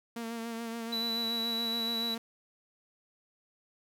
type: tone with vibrato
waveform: sawtooth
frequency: 230 Hz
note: A#3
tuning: 23 cents flat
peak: -32 dBFS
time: 0.16-2.18 s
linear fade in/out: 5 ms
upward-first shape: sine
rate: 7 Hz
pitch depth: 30 cents each way
type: tone with pitch glide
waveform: triangle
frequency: 3961 to 3931 Hz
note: B7 to B7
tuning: +4 to -9 cents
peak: -30 dBFS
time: 0.92-2.15 s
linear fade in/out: 10 ms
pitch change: -13 cents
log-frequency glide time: 1.17-1.28 s
effects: none